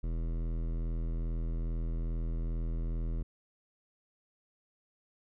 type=tone with hard clipping; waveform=sine; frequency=41.2 Hz; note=E1; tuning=in tune; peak=-33 dBFS; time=0.03-3.23 s; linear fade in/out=10 ms; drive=16 dB; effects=none